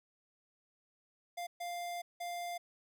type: tone bursts at uneven times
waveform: square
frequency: 698.5 Hz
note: F5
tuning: in tune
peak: -39 dBFS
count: 3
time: 1.37-1.47 / 1.6-2.02 / 2.2-2.58 s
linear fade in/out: 10 ms
effects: none